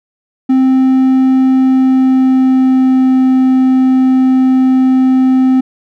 triangle tone with pitch glide, 261.6 to 259.6 Hz, C4 to C4, 0 to -13 cents, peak -4 dBFS, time 0.49-5.61 s, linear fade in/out 10 ms, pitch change -13 cents, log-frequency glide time 1.53-3.15 s, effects none

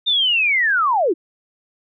sine linear sweep, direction down, 3667 to 290.6 Hz, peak -14 dBFS, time 0.06-1.14 s, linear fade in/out 20 ms, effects none

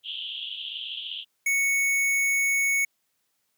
white band-pass noise, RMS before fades -35 dBFS, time 0.03-1.25 s, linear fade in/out 50 ms, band 2900 to 3400 Hz, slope 96 dB/octave
square tone, 2217 Hz, C#7, in tune, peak -22 dBFS, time 1.46-2.85 s, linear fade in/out 5 ms
effects white hiss -74 dBFS RMS until 3.57 s + high-pass 80 Hz 12 dB/octave

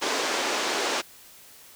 pink band-pass noise, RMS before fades -27 dBFS, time 0.01-1.02 s, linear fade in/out 20 ms, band 320 to 7200 Hz, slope 24 dB/octave, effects white hiss -50 dBFS RMS until 1.75 s

